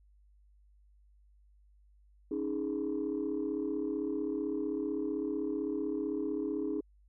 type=chord; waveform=sine; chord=C# suspended second; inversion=none; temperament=equal with one note detuned; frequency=277.2 / 312.9 / 415.3 Hz; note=C#4 / D#4 / G#4; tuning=0 / +10 / 0 cents; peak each=-36 / -34 / -35 dBFS; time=2.31-6.81 s; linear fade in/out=5 ms; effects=tanh soft clip ceiling -25 dBFS + added 50 Hz sine -60 dBFS peak until 7.08 s